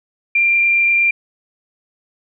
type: tone with frequency modulation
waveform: sine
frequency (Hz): 2380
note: D7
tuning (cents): +22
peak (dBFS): -11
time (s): 0.35-1.11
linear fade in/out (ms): 5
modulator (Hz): 28.3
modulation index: 0.66
effects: none